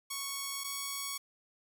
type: tone pair in turn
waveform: 5% pulse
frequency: 1108.7 / 1114.1 Hz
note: C#6 / C#6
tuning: 0 / +8 cents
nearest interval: unison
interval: 8 cents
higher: second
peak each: -24 dBFS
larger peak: neither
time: 0.1-0.64 / 0.64-1.18 s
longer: neither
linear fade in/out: 10 ms
effects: none